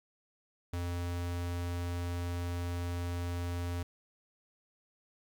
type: tone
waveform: square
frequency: 87.31 Hz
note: F2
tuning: in tune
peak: -34 dBFS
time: 0.73-3.83 s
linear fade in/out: 5 ms
effects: 11-bit